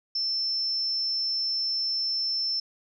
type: tone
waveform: sine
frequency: 5330 Hz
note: E8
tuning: 18 cents sharp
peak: -25 dBFS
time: 0.15-2.6 s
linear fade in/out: 5 ms
effects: none